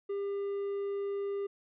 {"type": "tone", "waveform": "triangle", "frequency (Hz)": 400, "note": "G4", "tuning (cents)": 35, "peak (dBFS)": -30, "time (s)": [0.09, 1.47], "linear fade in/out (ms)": 10, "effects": ["resampled to 8000 Hz"]}